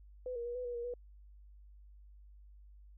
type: tone with pitch steps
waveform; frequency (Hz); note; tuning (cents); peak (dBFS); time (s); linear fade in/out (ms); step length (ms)
sine; 503 / 472.4 / 480.4 / 499.5 / 484.3 / 473.6 / 487.7; B4 / A#4 / B4 / B4 / B4 / A#4 / B4; +32 / +23 / -48 / +20 / -34 / +27 / -22; -37; 0.26-0.939; 2; 97
effects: added 50 Hz sine -54 dBFS peak until 2.97 s